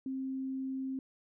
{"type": "tone", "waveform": "sine", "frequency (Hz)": 264.8, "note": "C4", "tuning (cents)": 21, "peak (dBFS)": -34, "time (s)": [0.06, 0.99], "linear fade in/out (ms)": 2, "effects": []}